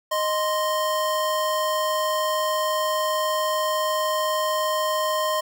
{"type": "tone pair together", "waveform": "square", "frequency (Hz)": [619.9, 1046.5], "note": ["D#5", "C6"], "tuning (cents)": [-7, 0], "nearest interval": "major sixth", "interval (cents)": 907, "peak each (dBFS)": -25, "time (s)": [0.11, 5.41], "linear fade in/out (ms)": 10, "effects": []}